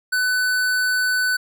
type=tone with hard clipping; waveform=sine; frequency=1500 Hz; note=F#6; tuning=23 cents sharp; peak=-19 dBFS; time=0.12-1.37 s; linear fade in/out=10 ms; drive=18 dB; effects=none